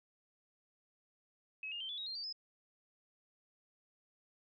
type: tone with pitch steps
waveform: sine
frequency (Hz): 2565 / 2830 / 3122 / 3444 / 3799 / 4191 / 4623 / 5100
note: E7 / F7 / G7 / A7 / A#7 / C8 / D8 / D#8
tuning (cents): -48 / +22 / -8 / -38 / +32 / +2 / -28 / +42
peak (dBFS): -40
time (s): 1.63-2.326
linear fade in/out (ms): 2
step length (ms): 87
effects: none